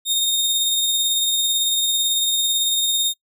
sawtooth tone with tremolo, 3685 Hz, A#7, 21 cents flat, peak -13 dBFS, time 0.05-3.14 s, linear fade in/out 50 ms, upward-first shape triangle, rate 18 Hz, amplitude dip 30%, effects noise-tail reverb RT60 0.1 s tail -25 dB re dry

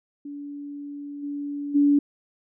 sine tone with level steps, 287.2 Hz, D4, 39 cents flat, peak -33 / -28 / -15 dBFS, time 0.25-1.99 s, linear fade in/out 5 ms, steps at 1.22 / 1.74 s, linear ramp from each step 20 ms, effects none

